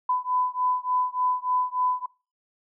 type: beating tone pair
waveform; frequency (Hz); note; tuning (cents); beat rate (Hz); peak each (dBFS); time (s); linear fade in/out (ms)
sine; 1001 / 1004.4; B5 / B5; +23 / +29; 3.4; -26; 0.09-2.06; 5
effects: noise-tail reverb RT60 0.3 s tail -21 dB re dry